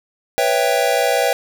square chord, C# half-diminished seventh, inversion third, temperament equal with one note detuned, 493.9 / 554.4 / 659.3 / 786.3 Hz, B4 / C#5 / E5 / G5, 0 / 0 / 0 / +5 cents, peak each -21 dBFS, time 0.38-1.33 s, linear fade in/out 0 ms, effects none

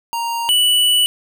square tone pair in turn, 932.3 / 2960 Hz, A#5 / F#7, 0 / 0 cents, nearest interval octave + minor sixth, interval 2000 cents, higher second, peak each -20 / -12 dBFS, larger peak second, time 0.13-0.49 / 0.49-1.06 s, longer second, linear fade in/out 0 ms, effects none

